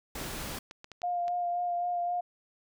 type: noise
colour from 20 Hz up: pink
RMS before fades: -38 dBFS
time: 0.15-0.59 s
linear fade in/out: 5 ms
type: clicks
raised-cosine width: 0.2 ms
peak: -28 dBFS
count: 5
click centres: 0.711 / 0.844 / 0.917 / 1.018 / 1.281 s
type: tone with vibrato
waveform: sine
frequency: 704 Hz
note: F5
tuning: 14 cents sharp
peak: -28 dBFS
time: 1.03-2.21 s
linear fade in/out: 10 ms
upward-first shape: sine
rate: 3.8 Hz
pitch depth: 17 cents each way
effects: none